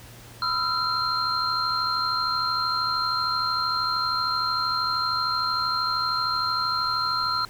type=tone cluster; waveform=sine; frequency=1002 / 1293 / 1366 / 4171 Hz; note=B5 / E6 / F6 / C8; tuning=+25 / -34 / -39 / -6 cents; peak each=-32 / -30 / -26 / -27 dBFS; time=0.42-7.45 s; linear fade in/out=2 ms; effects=added 117 Hz sine -47 dBFS peak until 7.49 s + pink hiss -47 dBFS RMS until 7.49 s